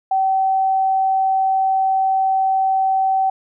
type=tone; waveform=sine; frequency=767 Hz; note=G5; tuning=38 cents flat; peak=-14 dBFS; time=0.11-3.3 s; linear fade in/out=5 ms; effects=none